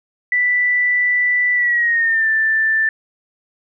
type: tone with pitch glide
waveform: sine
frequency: 1975.5 to 1770.2 Hz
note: B6 to A6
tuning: 0 to +10 cents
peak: -13 dBFS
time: 0.32-2.89 s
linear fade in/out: 2 ms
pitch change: -190 cents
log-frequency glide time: 1.54-2.29 s
effects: none